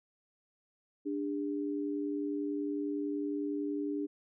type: tone pair together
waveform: sine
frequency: 293.7 / 404.6 Hz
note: D4 / G#4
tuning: 0 / -45 cents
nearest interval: tritone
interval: 555 cents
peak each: -33 / -38 dBFS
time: 1.05-4.07 s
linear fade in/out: 20 ms
effects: none